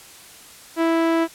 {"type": "tone with low-pass filter", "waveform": "sawtooth", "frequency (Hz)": 329.6, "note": "E4", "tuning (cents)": 0, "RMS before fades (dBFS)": -19, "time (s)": [0.76, 1.28], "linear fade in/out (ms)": 50, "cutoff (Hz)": 2400, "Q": 0.63, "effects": ["white hiss -44 dBFS RMS until 1.34 s", "low-pass 12000 Hz 12 dB/octave"]}